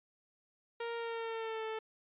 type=tone with pitch glide; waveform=sawtooth; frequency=466.2 to 440.5 Hz; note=A#4 to A4; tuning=0 to +2 cents; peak=-33 dBFS; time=0.8-1.79 s; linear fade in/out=5 ms; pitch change=-98 cents; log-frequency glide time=0.96-1.65 s; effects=resampled to 8000 Hz